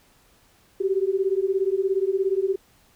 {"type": "beating tone pair", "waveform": "sine", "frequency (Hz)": [377, 394], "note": ["F#4", "G4"], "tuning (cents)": [32, 9], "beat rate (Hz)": 17, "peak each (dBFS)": -23, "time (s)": [0.8, 2.56], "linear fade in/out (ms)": 10, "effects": ["pink hiss -59 dBFS RMS until 2.95 s"]}